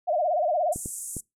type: tone with vibrato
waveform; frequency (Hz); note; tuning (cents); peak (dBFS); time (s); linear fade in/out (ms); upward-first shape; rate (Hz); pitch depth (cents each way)
sine; 659.3; E5; 0; -21; 0.07-0.74; 20; sine; 17; 180
type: band-pass noise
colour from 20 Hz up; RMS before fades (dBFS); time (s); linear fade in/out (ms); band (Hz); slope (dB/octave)
pink; -36; 0.72-1.21; 10; 7300 to 11000; 48
type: clicks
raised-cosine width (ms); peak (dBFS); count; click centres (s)
3; -22; 3; 0.76 / 0.859 / 1.167
effects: noise-tail reverb RT60 0.2 s tail -25 dB re dry